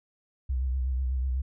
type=tone with vibrato; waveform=sine; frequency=64.4 Hz; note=C2; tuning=27 cents flat; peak=-25 dBFS; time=0.49-1.42 s; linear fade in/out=10 ms; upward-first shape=sine; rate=8.1 Hz; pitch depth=62 cents each way; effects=none

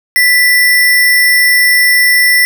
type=tone with sample-and-hold; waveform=sine; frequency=1975.5 Hz; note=B6; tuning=in tune; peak=-5 dBFS; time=0.16-2.45 s; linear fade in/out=0 ms; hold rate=7350 Hz; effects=none

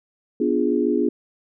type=chord; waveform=sine; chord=B diminished seventh; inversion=none; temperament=equal; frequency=246.9 / 293.7 / 349.2 / 415.3 Hz; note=B3 / D4 / F4 / Ab4; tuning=0 / 0 / 0 / 0 cents; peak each=-23 dBFS; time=0.4-1.09 s; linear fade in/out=5 ms; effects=none

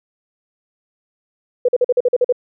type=tone bursts; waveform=sine; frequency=493.9 Hz; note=B4; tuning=in tune; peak=-10 dBFS; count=9; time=1.65-2.325 s; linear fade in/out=5 ms; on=35 ms; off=45 ms; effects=none

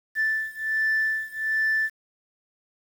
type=beating tone pair; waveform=sine; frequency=1760 / 1761.3 Hz; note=A6 / A6; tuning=0 / +1 cents; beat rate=1.3 Hz; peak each=-24 / -25 dBFS; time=0.15-1.9 s; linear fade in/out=50 ms; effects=tanh soft clip ceiling -17 dBFS + 8-bit

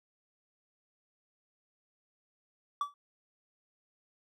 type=tone with exponential decay; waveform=triangle; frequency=1152 Hz; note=D6; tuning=34 cents flat; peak=-24 dBFS; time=2.81-2.94 s; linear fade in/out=2 ms; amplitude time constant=28 ms; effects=none

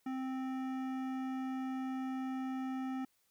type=tone with hard clipping; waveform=sine; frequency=261.6 Hz; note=C4; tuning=in tune; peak=-38 dBFS; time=0.06-3.05 s; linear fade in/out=5 ms; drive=14 dB; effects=white hiss -75 dBFS RMS until 3.3 s

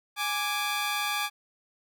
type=tone pair together; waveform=15% pulse; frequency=829.7 / 1174.7 Hz; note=G#5 / D6; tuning=-2 / 0 cents; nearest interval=tritone; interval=602 cents; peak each=-24 dBFS; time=0.16-1.3 s; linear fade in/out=50 ms; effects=none

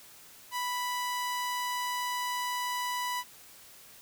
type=tone; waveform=sawtooth; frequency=987.8 Hz; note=B5; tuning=in tune; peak=-27 dBFS; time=0.51-3.24 s; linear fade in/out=50 ms; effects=white hiss -53 dBFS RMS until 4.01 s

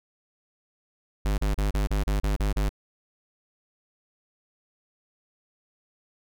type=tone bursts; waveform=square; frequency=50.6 Hz; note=G#1; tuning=44 cents flat; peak=-23 dBFS; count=9; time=1.25-2.692 s; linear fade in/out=5 ms; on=130 ms; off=34 ms; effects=none

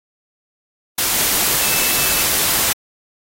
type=tone in noise; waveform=sine; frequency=2637 Hz; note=E7; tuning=in tune; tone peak=-27 dBFS; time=1.62-2.22 s; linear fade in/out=5 ms; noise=white; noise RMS=-17 dBFS; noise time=0.98-2.73 s; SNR=-13 dB; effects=AAC 48 kbps

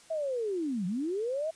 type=linear two-way sweep; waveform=sine; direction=down then up; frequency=659.3 to 170.1 to 659.3 Hz; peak=-29 dBFS; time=0.1-1.51 s; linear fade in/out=10 ms; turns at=0.86 s; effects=white hiss -57 dBFS RMS until 1.55 s + resampled to 22050 Hz

